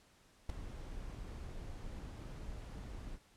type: noise with ADSR envelope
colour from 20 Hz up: brown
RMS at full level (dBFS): -31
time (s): 0.49-3.19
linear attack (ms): 9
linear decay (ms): 4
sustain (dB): -15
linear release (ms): 54
effects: pink hiss -67 dBFS RMS until 3.36 s + low-pass 10000 Hz 12 dB/octave